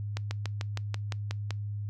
slowing click train, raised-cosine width 0.2 ms, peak -17 dBFS, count 9, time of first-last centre 0.17-1.507 s, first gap 140 ms, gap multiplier 1.05, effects noise-tail reverb RT60 0.2 s tail -24 dB re dry + added 103 Hz sine -32 dBFS peak until 1.89 s

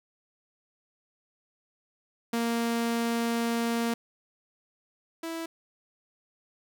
sawtooth tone pair in turn, 232.7 / 329.1 Hz, A#3 / E4, -3 / -3 cents, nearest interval tritone, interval 600 cents, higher second, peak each -22 / -29 dBFS, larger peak first, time 2.33-3.94 / 5.23-5.46 s, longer first, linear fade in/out 5 ms, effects none

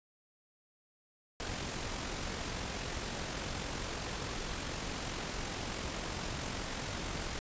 pink noise with amplitude modulation, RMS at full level -37 dBFS, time 1.4-7.39 s, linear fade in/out 0 ms, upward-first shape sine, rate 44.7 Hz, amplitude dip 35%, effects resampled to 16000 Hz

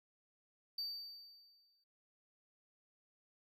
triangle tone with exponential decay, 4616 Hz, D8, 31 cents flat, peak -36 dBFS, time 0.78-1.84 s, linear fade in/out 5 ms, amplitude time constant 230 ms, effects none

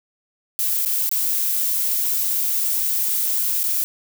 violet noise with dropouts, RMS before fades -21 dBFS, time 0.59-3.84 s, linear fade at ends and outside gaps 0 ms, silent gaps 0.85-0.859 / 1.092-1.114 / 3.632-3.639 s, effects none

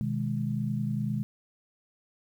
sine chord, G# minor, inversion first, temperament equal with one note detuned, 125.56 / 155.56 / 207.7 Hz, B2 / D#3 / G#3, +29 / 0 / 0 cents, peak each -31 / -33 / -31 dBFS, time 0.01-1.23 s, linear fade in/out 0 ms, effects 10-bit

